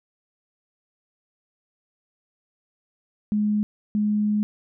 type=tone bursts at uneven times; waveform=sine; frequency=209.8 Hz; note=G#3; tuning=18 cents sharp; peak=-19 dBFS; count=2; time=3.32-3.63 / 3.95-4.43 s; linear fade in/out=0 ms; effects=none